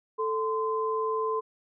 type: tone pair together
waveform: sine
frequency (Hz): 440 / 1032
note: A4 / C6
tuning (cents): 0 / -24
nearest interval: octave + minor third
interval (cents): 1476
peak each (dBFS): -28 / -29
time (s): 0.18-1.41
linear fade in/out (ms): 20
effects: none